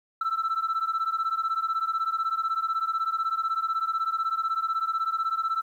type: beating tone pair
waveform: sine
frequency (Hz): 1318.5 / 1334.5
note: E6 / E6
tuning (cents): 0 / +21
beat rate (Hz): 16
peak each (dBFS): -26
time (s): 0.21-5.62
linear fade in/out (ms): 5
effects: tanh soft clip ceiling -21 dBFS + 10-bit